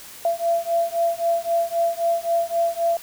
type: beating tone pair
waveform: sine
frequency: 675 / 678.8 Hz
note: E5 / F5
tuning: +41 / -49 cents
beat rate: 3.8 Hz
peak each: -22 dBFS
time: 0.25-2.97 s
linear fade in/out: 2 ms
effects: white hiss -41 dBFS RMS until 3.02 s